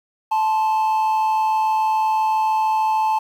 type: tone pair together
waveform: triangle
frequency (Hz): 873.1 / 1046.5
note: A5 / C6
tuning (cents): -14 / 0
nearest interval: minor third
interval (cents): 314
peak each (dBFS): -14 / -25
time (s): 0.31-3.19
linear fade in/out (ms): 10
effects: tanh soft clip ceiling -8 dBFS + 8-bit